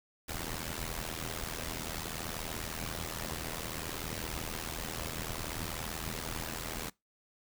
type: noise with amplitude modulation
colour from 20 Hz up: pink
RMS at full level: -35 dBFS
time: 0.28-6.9 s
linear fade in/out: 10 ms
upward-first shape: sine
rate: 80.6 Hz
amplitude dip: 85%
effects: noise-tail reverb RT60 0.2 s tail -23 dB re dry